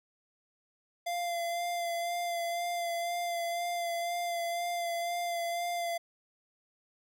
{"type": "tone with vibrato", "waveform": "square", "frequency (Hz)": 690, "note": "F5", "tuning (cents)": -21, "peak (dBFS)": -32, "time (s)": [1.06, 5.98], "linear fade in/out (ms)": 10, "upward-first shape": "sine", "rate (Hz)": 2, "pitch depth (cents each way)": 22, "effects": []}